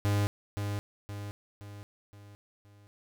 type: tone with echo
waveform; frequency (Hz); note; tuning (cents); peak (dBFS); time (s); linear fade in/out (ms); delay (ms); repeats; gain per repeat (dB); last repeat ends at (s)
45% pulse; 102.2; G#2; -27; -25; 0.05-0.27; 0; 520; 5; -6; 2.87
effects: none